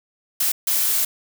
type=noise bursts at uneven times; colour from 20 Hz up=blue; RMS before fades=-20 dBFS; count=2; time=0.4-0.52 / 0.67-1.05 s; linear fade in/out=5 ms; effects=none